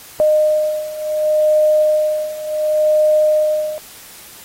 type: beating tone pair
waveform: sine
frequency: 612 / 612.69 Hz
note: D#5 / D#5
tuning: -29 / -27 cents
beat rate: 0.69 Hz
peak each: -17 / -14 dBFS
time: 0.2-3.78 s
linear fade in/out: 0 ms
effects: white hiss -39 dBFS RMS until 4.44 s + AAC 48 kbps